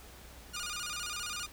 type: tone with vibrato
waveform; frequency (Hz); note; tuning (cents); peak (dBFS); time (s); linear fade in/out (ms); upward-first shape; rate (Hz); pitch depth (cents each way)
10% pulse; 1318.5; E6; 0; -28; 0.53-1.47; 20; square; 15; 140
effects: added 60 Hz sine -55 dBFS peak until 1.52 s + pink hiss -53 dBFS RMS until 1.52 s